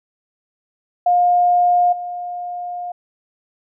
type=tone with level steps; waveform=sine; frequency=710 Hz; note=F5; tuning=28 cents sharp; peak=-11 / -24 dBFS; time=1.06-2.92 s; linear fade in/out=5 ms; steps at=1.92 s; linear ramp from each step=10 ms; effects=none